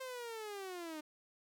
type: linear sweep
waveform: sawtooth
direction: down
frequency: 528 to 300 Hz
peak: -39 dBFS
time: 0-1.01 s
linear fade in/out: 10 ms
effects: none